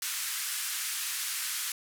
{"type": "band-pass noise", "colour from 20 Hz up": "white", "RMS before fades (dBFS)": -34, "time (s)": [0.02, 1.72], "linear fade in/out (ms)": 2, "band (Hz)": [1300, 13000], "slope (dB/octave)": 24, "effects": []}